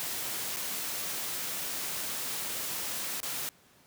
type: noise with dropouts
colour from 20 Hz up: white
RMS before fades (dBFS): -35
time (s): 0-3.49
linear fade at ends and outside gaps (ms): 0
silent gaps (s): 0.562-0.569 / 3.203-3.231
effects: pink hiss -61 dBFS RMS until 3.86 s + high-pass 100 Hz 12 dB/octave